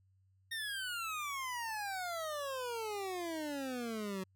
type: exponential sweep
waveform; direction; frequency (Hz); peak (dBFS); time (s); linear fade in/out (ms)
25% pulse; down; 1854 to 185; -34; 0.51-4.24; 10
effects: added 95 Hz sine -67 dBFS peak until 4.35 s